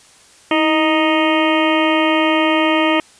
harmonic tone with a mistuned harmonic, 311.1 Hz, D#4, in tune, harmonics 1 / 2 / 3 / 4 / 6 / 7 / 8 / 9 / 10, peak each -16 / -19 / -21 / -22 / -24 / -24 / -25 / -26 / -26 dBFS, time 0.51-3 s, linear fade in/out 2 ms, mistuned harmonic 1, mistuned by +50 cents, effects white hiss -47 dBFS RMS until 3.19 s + resampled to 22050 Hz

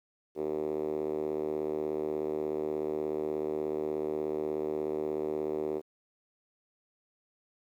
5% pulse tone with band-pass filter, 76.6 Hz, D#2, 27 cents flat, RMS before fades -33 dBFS, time 0.35-5.82 s, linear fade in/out 50 ms, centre 390 Hz, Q 4.3, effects 11-bit

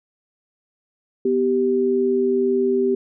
sine tone pair together, 248.1 / 390 Hz, B3 / G4, +8 / -9 cents, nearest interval minor sixth, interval 783 cents, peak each -22 / -17 dBFS, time 1.25-2.95 s, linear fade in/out 5 ms, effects none

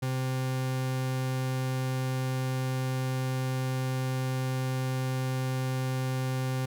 40% pulse tone, 130 Hz, C3, 11 cents flat, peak -27 dBFS, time 0.02-6.66 s, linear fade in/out 10 ms, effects none

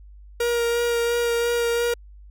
45% pulse tone with vibrato, 471.9 Hz, A#4, 21 cents sharp, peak -20 dBFS, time 0.4-1.94 s, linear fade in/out 5 ms, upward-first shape sine, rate 2.9 Hz, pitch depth 14 cents each way, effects added 50 Hz sine -42 dBFS peak until 2.3 s

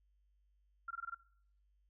sine tone bursts, 1376 Hz, F6, 26 cents flat, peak -39 dBFS, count 6, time 0.88-1.147 s, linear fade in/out 5 ms, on 27 ms, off 21 ms, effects noise-tail reverb RT60 0.6 s tail -21 dB re dry + added 50 Hz sine -70 dBFS peak until 1.89 s

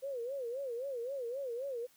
sine tone with vibrato, 510 Hz, C5, 44 cents flat, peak -36 dBFS, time 0.02-1.87 s, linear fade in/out 20 ms, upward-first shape sine, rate 3.8 Hz, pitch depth 170 cents each way, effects white hiss -66 dBFS RMS until 1.96 s

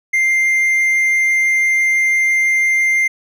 triangle tone, 2098 Hz, C7, 4 cents sharp, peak -10 dBFS, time 0.13-3.08 s, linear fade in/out 10 ms, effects none

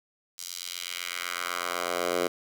10% pulse tone with high-pass filter sweep, 88 Hz, F2, 14 cents sharp, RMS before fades -32 dBFS, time 0.38-2.28 s, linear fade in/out 10 ms, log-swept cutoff 5600 to 420 Hz, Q 1.3, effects 8-bit

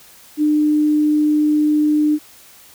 sine tone, 301.2 Hz, D4, 44 cents sharp, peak -12 dBFS, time 0.37-2.19 s, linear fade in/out 50 ms, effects white hiss -45 dBFS RMS until 2.74 s

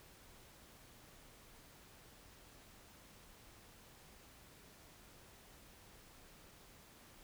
silence, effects pink hiss -61 dBFS RMS until 7.23 s

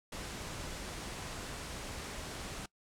pink low-pass noise, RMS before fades -43 dBFS, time 0.12-2.66 s, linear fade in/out 5 ms, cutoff 9900 Hz, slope 24 dB/octave, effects noise-tail reverb RT60 0.1 s tail -22 dB re dry

